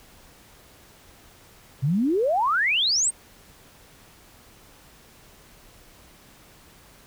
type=exponential sweep; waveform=sine; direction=up; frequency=125.8 to 8870 Hz; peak=-19 dBFS; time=1.82-3.11 s; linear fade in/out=20 ms; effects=pink hiss -52 dBFS RMS until 7.06 s